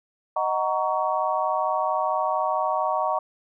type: chord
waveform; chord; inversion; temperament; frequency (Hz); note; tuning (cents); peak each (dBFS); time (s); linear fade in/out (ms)
sine; D# minor seventh; none; just; 622.3 / 746.7 / 933.4 / 1120.1; D#5 / F#5 / A#5 / C#6; 0 / +16 / +2 / +18; -27; 0.36-3.19; 5
effects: none